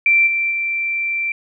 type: tone with level steps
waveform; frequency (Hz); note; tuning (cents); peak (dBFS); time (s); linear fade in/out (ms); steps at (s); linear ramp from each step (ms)
sine; 2349; D7; 0; -10 / -16 / -18; 0.06-1.32; 2; 0.26 / 0.5; 20
effects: none